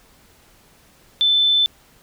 sine tone, 3525 Hz, A7, 2 cents sharp, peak -13 dBFS, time 1.21-1.66 s, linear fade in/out 0 ms, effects pink hiss -53 dBFS RMS until 2.02 s

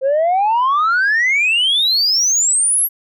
sine exponential sweep, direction up, 517 to 11850 Hz, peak -10 dBFS, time 0.01-2.89 s, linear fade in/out 50 ms, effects tanh soft clip ceiling -10 dBFS

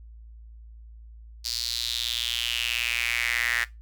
sawtooth tone with high-pass filter sweep, 118.5 Hz, A#2, 29 cents sharp, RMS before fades -28 dBFS, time 1.44-3.65 s, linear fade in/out 20 ms, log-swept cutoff 4700 to 1800 Hz, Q 5, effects noise-tail reverb RT60 0.2 s tail -18 dB re dry + added 56 Hz sine -43 dBFS peak until 3.81 s

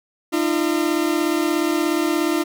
40% pulse tone pair together, 304.2 / 341.1 Hz, D#4 / F4, -39 / -41 cents, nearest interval major second, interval 198 cents, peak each -20 dBFS, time 0.32-2.44 s, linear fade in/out 20 ms, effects none

